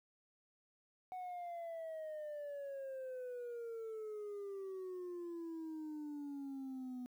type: exponential sweep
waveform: sine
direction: down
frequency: 743 to 246.9 Hz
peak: -40 dBFS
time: 1.12-7.06 s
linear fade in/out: 0 ms
effects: tanh soft clip ceiling -42 dBFS + 12-bit